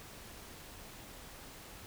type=silence; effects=pink hiss -51 dBFS RMS until 1.86 s